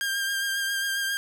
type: tone with vibrato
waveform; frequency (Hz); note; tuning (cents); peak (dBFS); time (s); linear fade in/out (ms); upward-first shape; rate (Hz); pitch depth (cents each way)
sawtooth; 1600; G6; +35; -22; 0.01-1.17; 0; sine; 7.4; 21
effects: none